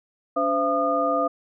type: tone cluster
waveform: sine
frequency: 286 / 515 / 674 / 1220 Hz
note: D4 / C5 / E5 / D#6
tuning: -46 / -28 / +38 / -34 cents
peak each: -28 / -26 / -24 / -24 dBFS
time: 0.36-1.28 s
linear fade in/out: 10 ms
effects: none